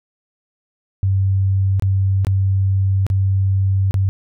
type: tone with dropouts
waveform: sine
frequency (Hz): 96.6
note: G2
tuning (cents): -25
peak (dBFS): -13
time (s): 1.03-4.09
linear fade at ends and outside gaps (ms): 0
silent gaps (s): 1.797-1.823 / 2.248-2.269 / 3.066-3.101 / 3.91-3.942
effects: none